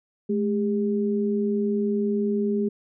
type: tone pair together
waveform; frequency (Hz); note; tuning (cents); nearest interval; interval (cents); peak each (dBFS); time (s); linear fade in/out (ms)
sine; 212.8 / 403; G#3 / G4; +42 / +48; major seventh; 1106; -23 / -25; 0.29-2.69; 10
effects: none